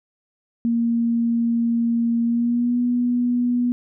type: tone with pitch glide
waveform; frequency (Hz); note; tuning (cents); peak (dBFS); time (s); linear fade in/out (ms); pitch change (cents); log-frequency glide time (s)
sine; 233.1 to 243.8; A#3 to B3; 0 to -22; -17; 0.65-3.72; 0; +78; 2.23-2.79
effects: none